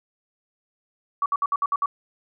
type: tone bursts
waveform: sine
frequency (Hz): 1135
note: C#6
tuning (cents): +41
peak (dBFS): -19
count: 7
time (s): 1.22-1.859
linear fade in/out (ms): 2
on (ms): 39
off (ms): 61
effects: none